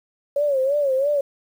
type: tone with vibrato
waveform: sine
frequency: 554.4 Hz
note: C#5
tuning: in tune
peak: -17 dBFS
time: 0.36-1.21 s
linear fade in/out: 5 ms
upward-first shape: sine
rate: 3 Hz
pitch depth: 110 cents each way
effects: 8-bit